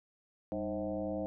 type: tone with frequency modulation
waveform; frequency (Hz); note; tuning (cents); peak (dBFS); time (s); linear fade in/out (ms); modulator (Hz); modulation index
sine; 417.4; G#4; +9; -33; 0.52-1.26; 0; 111; 2.4
effects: none